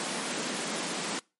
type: high-pass noise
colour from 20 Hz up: pink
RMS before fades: -33 dBFS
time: 0-1.19 s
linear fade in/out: 0 ms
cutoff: 170 Hz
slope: 48 dB/octave
effects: noise-tail reverb RT60 0.3 s tail -25 dB re dry + MP3 48 kbps